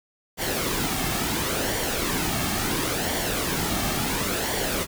pink noise with flanger, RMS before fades -26 dBFS, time 0.37-4.87 s, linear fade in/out 50 ms, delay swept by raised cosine 0.77 to 2.07 ms, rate 0.72 Hz, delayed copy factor -0.5, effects none

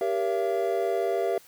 triangle chord, G diminished seventh, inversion none, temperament just, 392 / 470.4 / 564.5 / 677.4 Hz, G4 / Bb4 / Db5 / Fb5, 0 / +16 / +31 / +47 cents, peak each -26 / -28 / -32 / -26 dBFS, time 0.01-1.38 s, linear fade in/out 2 ms, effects white hiss -54 dBFS RMS until 1.47 s

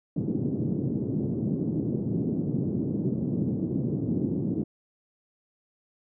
pink band-pass noise, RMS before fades -28 dBFS, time 0.16-4.64 s, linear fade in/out 5 ms, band 130 to 340 Hz, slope 24 dB/octave, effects none

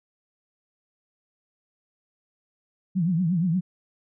sine tone with vibrato, 173.5 Hz, F3, 11 cents flat, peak -20 dBFS, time 2.95-3.61 s, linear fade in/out 20 ms, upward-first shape triangle, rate 8.5 Hz, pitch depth 190 cents each way, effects none

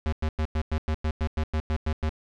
square tone bursts, 77.78 Hz, D#2, in tune, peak -24 dBFS, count 13, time 0.06-2.092 s, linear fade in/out 0 ms, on 64 ms, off 100 ms, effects low-pass 4000 Hz 12 dB/octave + 10-bit

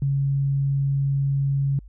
sine tone, 138.59 Hz, C#3, in tune, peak -19 dBFS, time 0.02-1.79 s, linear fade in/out 2 ms, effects added 50 Hz sine -41 dBFS peak until 1.88 s

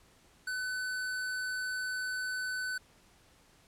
square tone, 1507 Hz, F#6, 31 cents sharp, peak -34 dBFS, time 0.47-2.78 s, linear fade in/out 5 ms, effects pink hiss -63 dBFS RMS until 3.67 s + low-pass 11000 Hz 12 dB/octave

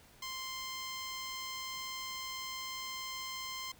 10% pulse tone, 1046.5 Hz, C6, in tune, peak -31 dBFS, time 0.22-3.72 s, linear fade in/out 5 ms, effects pink hiss -61 dBFS RMS until 3.79 s

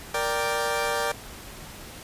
20% pulse chord, G minor, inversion first, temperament equal, 466.2 / 587.3 / 784 Hz, Bb4 / D5 / G5, 0 / 0 / 0 cents, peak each -24 / -23 / -25 dBFS, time 0.14-1.12 s, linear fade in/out 5 ms, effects pink hiss -42 dBFS RMS until 2.03 s + resampled to 32000 Hz

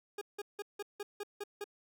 40% pulse tone bursts, 410 Hz, G#4, 22 cents flat, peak -37 dBFS, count 8, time 0.18-1.642 s, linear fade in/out 5 ms, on 34 ms, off 170 ms, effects none

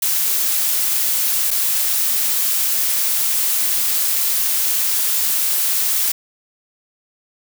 blue noise with dropouts, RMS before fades -18 dBFS, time 0.02-6.12 s, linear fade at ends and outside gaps 5 ms, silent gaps 1.507-1.511 s, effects none

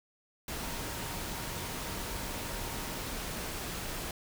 sine tone in noise, 932.3 Hz, A#5, in tune, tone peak -49 dBFS, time 0.63-2.98 s, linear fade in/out 2 ms, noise pink, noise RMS -38 dBFS, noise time 0.48-4.11 s, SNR -14 dB, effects none

